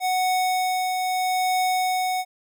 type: tone with tremolo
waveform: square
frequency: 740 Hz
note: F#5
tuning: in tune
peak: -20 dBFS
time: 0-2.25 s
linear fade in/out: 50 ms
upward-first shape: triangle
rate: 0.78 Hz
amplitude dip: 35%
effects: none